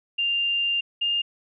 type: tone pair in turn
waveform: sine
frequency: 2794 / 2815 Hz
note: F7 / F7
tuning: 0 / +13 cents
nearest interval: unison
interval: 13 cents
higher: second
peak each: -21 dBFS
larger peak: neither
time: 0.18-0.81 / 1.01-1.22 s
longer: first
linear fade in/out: 10 ms
effects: none